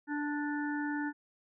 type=harmonic tone; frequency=293.7 Hz; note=D4; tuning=in tune; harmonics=1 / 3 / 5 / 6; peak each=-33 / -41 / -41 / -42 dBFS; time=0.07-1.13 s; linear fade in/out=50 ms; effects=none